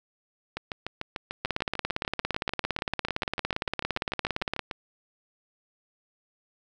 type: two click trains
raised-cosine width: 0.3 ms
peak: -11 / -16 dBFS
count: 56 / 29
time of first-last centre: 1.45-4.593 / 0.57-4.712 s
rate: 17.5 / 6.76 Hz
effects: none